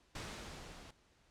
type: noise with level ramp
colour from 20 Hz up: pink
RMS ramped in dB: -43 to -55 dBFS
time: 0.15-0.91 s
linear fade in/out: 5 ms
effects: pink hiss -70 dBFS RMS until 1.3 s + low-pass 7000 Hz 12 dB/octave